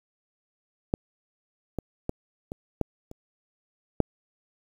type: clicks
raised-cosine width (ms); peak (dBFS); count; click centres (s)
2; -10 / -16 / -14 / -21 / -11 / -28 / -6; 7; 0.939 / 1.787 / 2.094 / 2.519 / 2.813 / 3.114 / 4.003
effects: 8-bit